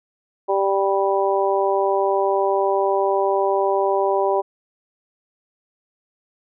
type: harmonic tone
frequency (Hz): 196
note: G3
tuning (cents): 0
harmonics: 2 / 3 / 4 / 5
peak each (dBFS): -20 / -22 / -23 / -24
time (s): 0.48-4.42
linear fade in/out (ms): 20
effects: none